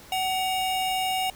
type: tone pair together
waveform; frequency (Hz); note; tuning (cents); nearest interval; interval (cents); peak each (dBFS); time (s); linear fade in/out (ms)
square; 751 / 2835; F#5 / F7; +26 / +25; octave + major seventh; 2299; -26 / -31; 0.12-1.3; 2
effects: pink hiss -48 dBFS RMS until 1.35 s